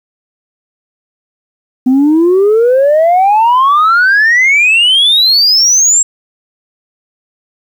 sine exponential sweep, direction up, 249.9 to 7660 Hz, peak -3 dBFS, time 1.86-6.03 s, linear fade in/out 10 ms, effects tanh soft clip ceiling -3 dBFS + 7-bit

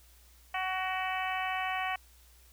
harmonic tone with a mistuned harmonic, 373.9 Hz, F#4, 18 cents sharp, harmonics 2 / 3 / 4 / 5 / 6 / 7 / 8, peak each -34 / -38 / -42 / -38 / -40 / -41 / -43 dBFS, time 0.54-1.96 s, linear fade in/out 5 ms, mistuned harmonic 6, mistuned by +26 cents, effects added 60 Hz sine -58 dBFS peak until 2.52 s + white hiss -62 dBFS RMS until 2.52 s

